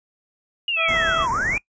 sine linear two-way sweep, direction down then up, 2893 to 890 to 2459 Hz, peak -20 dBFS, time 0.68-1.58 s, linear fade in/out 2 ms, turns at 1.3 s
harmonic tone, 656 Hz, E5, 9 cents flat, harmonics 1 / 2 / 3 / 4 / 5, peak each -26 / -24 / -32 / -32 / -27 dBFS, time 0.76-1.27 s, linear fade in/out 50 ms
pink band-stop noise, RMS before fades -31 dBFS, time 0.88-1.58 s, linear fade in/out 5 ms, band 2200 to 5400 Hz, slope 96 dB/octave
effects noise-tail reverb RT60 0.1 s tail -21 dB re dry + resampled to 16000 Hz

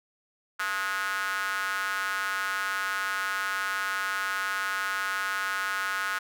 square tone with high-pass filter, 97.1 Hz, G2, 16 cents flat, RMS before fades -30 dBFS, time 0.59-6.19 s, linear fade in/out 10 ms, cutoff 1400 Hz, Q 5.1, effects none

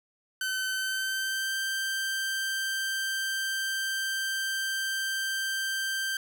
sawtooth tone with pitch glide, 1529 to 1568.4 Hz, G6 to G6, -44 to 0 cents, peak -25 dBFS, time 0.41-6.17 s, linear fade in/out 2 ms, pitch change +44 cents, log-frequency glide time 0.71-1.56 s, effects none

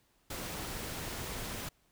pink noise, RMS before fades -40 dBFS, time 0.3-1.69 s, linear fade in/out 5 ms, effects pink hiss -71 dBFS RMS until 1.91 s

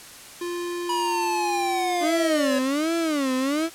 square tone, 349.2 Hz, F4, in tune, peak -28 dBFS, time 0.41-2.04 s, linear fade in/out 5 ms
square linear sweep, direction down, 978 to 554.4 Hz, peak -24 dBFS, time 0.89-2.59 s, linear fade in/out 5 ms
35% pulse tone with vibrato, 293.7 Hz, D4, in tune, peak -20 dBFS, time 2-3.7 s, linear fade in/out 50 ms, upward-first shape sine, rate 1.3 Hz, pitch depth 230 cents each way
effects white hiss -43 dBFS RMS until 3.74 s + low-pass 11000 Hz 12 dB/octave

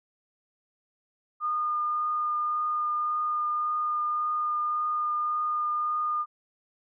sine tone with vibrato, 1217 Hz, D#6, 39 cents flat, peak -25 dBFS, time 1.4-6.26 s, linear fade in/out 50 ms, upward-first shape triangle, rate 1.8 Hz, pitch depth 11 cents each way, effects none

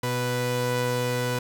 sawtooth tone pair together, 123.64 / 493.9 Hz, B2 / B4, +2 / 0 cents, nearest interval 2 octaves, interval 2398 cents, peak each -23 dBFS, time 0.03-1.39 s, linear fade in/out 5 ms, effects none

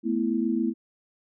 sine chord, A suspended second, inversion none, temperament just, 220 / 247.5 / 330 Hz, A3 / B3 / E4, 0 / +4 / +2 cents, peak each -27 dBFS, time 0.03-0.74 s, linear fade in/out 50 ms, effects none

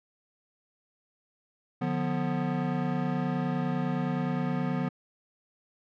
square chord, B diminished, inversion first, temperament just, 148.16 / 177.8 / 246.9 Hz, D3 / F3 / B3, +16 / +31 / 0 cents, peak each -33 / -32 / -32 dBFS, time 1.81-4.89 s, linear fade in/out 10 ms, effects low-pass 2000 Hz 12 dB/octave

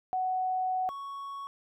sine / triangle tone pair in turn, 744 / 1111.2 Hz, F#5 / C#6, +9 / +4 cents, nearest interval perfect fifth, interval 695 cents, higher second, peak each -27 / -35 dBFS, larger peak first, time 0.13-0.89 / 0.89-1.47 s, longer first, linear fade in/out 0 ms, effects none

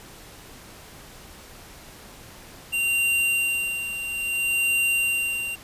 square tone with tremolo, 2770 Hz, F7, 15 cents flat, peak -20 dBFS, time 2.72-5.56 s, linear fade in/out 20 ms, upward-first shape sine, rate 0.6 Hz, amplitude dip 65%, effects pink hiss -45 dBFS RMS until 5.63 s + resampled to 32000 Hz

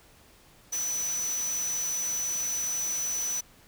sine tone in noise, 5970 Hz, F#8, 15 cents sharp, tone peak -28 dBFS, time 0.72-3.41 s, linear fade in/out 10 ms, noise white, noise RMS -39 dBFS, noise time 0.72-3.41 s, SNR +8 dB, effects pink hiss -57 dBFS RMS until 3.67 s

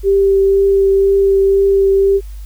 sine tone with vibrato, 392 Hz, G4, in tune, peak -8 dBFS, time 0.03-2.21 s, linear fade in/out 50 ms, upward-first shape triangle, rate 2 Hz, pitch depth 11 cents each way, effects added 50 Hz sine -26 dBFS peak until 2.45 s + white hiss -48 dBFS RMS until 2.45 s

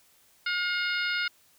harmonic tone with a mistuned harmonic, 715 Hz, F5, 41 cents sharp, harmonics 2 / 3 / 4 / 5 / 6 / 7, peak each -29 / -32 / -35 / -38 / -38 / -40 dBFS, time 0.46-1.28 s, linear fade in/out 5 ms, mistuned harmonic 5, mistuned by +39 cents, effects white hiss -62 dBFS RMS until 1.58 s

